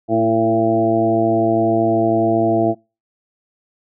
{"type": "harmonic tone with a mistuned harmonic", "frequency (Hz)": 112.7, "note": "A2", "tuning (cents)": 42, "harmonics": [1, 2, 3, 4, 5, 6, 7], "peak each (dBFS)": [-25, -22, -17, -24, -29, -17, -28], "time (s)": [0.08, 2.75], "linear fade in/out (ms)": 50, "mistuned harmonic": 3, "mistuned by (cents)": -18, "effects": ["noise-tail reverb RT60 0.3 s tail -26 dB re dry"]}